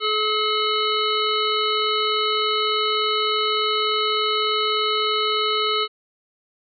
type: harmonic tone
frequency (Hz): 428.3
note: A4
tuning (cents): -47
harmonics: 1 / 3 / 5 / 7 / 9 / 10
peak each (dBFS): -25 / -23 / -30 / -25 / -28 / -30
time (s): 0-5.88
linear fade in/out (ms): 50
effects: none